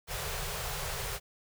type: band-stop noise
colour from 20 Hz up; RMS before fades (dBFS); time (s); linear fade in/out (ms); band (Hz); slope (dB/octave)
pink; -36; 0.07-1.2; 50; 170 to 390; 96
effects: none